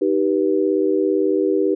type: chord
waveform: sine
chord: Eb augmented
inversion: none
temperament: just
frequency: 311.1 / 388.9 / 486.1 Hz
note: Eb4 / G4 / B4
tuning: 0 / -14 / -28 cents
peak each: -20 / -18 / -22 dBFS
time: 0.01-1.75 s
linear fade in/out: 10 ms
effects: none